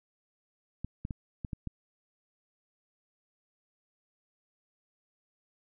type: clicks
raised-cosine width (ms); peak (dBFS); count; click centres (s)
5; -23; 6; 0.846 / 1.051 / 1.108 / 1.448 / 1.532 / 1.673
effects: none